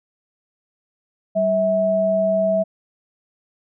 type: tone pair together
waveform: sine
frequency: 193.62 / 650 Hz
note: G3 / E5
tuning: -21 / -24 cents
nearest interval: octave + major sixth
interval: 2097 cents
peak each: -24 / -16 dBFS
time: 1.35-2.64 s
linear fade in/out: 20 ms
effects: none